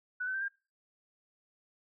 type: tone with pitch steps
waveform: sine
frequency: 1485 / 1523.2 / 1562.4 / 1602.7 Hz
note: F#6 / F#6 / G6 / G6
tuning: +6 / +50 / -6 / +38 cents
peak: -32 dBFS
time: 0.2-0.484 s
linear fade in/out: 10 ms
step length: 71 ms
effects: noise-tail reverb RT60 0.3 s tail -22 dB re dry